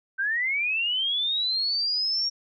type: linear sweep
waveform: sine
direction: up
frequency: 1526 to 5600 Hz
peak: -23 dBFS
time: 0.18-2.3 s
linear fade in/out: 20 ms
effects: none

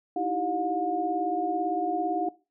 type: tone cluster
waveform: sine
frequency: 311.6 / 329.5 / 386.5 / 718 Hz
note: D#4 / E4 / G4 / F5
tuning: +3 / -1 / -24 / +48 cents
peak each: -34 / -32 / -34 / -28 dBFS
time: 0.16-2.29 s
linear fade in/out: 5 ms
effects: noise-tail reverb RT60 0.3 s tail -20 dB re dry

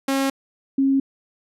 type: tone pair in turn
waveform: sawtooth / sine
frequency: 271.3 / 271.3 Hz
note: C#4 / C#4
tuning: -37 / -37 cents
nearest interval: unison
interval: 0 cents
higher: neither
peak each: -15 dBFS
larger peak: neither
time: 0.08-0.3 / 0.78-1 s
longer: neither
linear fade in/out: 5 ms
effects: resampled to 32000 Hz

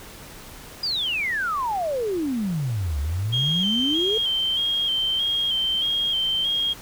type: exponential two-way sweep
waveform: sine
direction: down then up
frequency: 4978 to 68.5 to 454.5 Hz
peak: -22 dBFS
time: 0.83-4.18 s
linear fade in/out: 5 ms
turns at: 2.99 s
type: tone with vibrato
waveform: sine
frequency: 3185 Hz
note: G7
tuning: 27 cents sharp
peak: -20 dBFS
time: 3.32-6.74 s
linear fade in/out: 20 ms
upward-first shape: square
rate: 1.6 Hz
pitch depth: 36 cents each way
effects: tanh soft clip ceiling -12 dBFS + pink hiss -42 dBFS RMS until 6.81 s

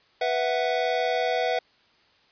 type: chord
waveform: square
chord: B suspended fourth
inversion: none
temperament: equal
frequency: 493.9 / 659.3 / 740 Hz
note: B4 / E5 / F#5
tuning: 0 / 0 / 0 cents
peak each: -28 dBFS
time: 0.21-1.59 s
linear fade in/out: 5 ms
effects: white hiss -61 dBFS RMS until 2.31 s + resampled to 11025 Hz

